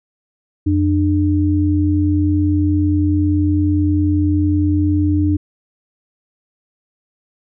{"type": "tone pair together", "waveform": "sine", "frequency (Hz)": [89.07, 299.6], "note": ["F2", "D4"], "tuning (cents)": [35, 35], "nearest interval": "octave + major sixth", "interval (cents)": 2100, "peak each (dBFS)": -15, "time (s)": [0.66, 5.37], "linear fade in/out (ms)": 10, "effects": []}